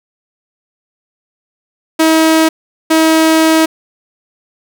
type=tone bursts at uneven times; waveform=sawtooth; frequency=320 Hz; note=D#4; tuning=49 cents sharp; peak=-3 dBFS; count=2; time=1.99-2.49 / 2.9-3.66 s; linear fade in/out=10 ms; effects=none